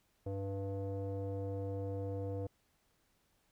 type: tone with low-pass filter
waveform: square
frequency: 98.1 Hz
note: G2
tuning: 2 cents sharp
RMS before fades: -39 dBFS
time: 0.26-2.47 s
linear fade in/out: 5 ms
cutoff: 550 Hz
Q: 4.9
effects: pink hiss -75 dBFS RMS until 3.51 s